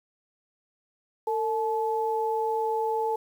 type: tone pair together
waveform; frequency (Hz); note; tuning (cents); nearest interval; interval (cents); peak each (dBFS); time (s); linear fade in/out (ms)
sine; 451 / 863.3; A4 / A5; +43 / -33; major seventh; 1124; -27; 1.27-3.16; 5
effects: 9-bit